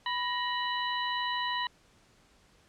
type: harmonic tone with a mistuned harmonic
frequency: 987.8 Hz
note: B5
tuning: in tune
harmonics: 1 / 2 / 3 / 4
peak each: -32 / -35 / -37 / -38 dBFS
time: 0.06-1.67 s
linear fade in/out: 2 ms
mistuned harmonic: 2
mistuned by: -85 cents
effects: pink hiss -63 dBFS RMS until 2.68 s + low-pass 8000 Hz 12 dB/octave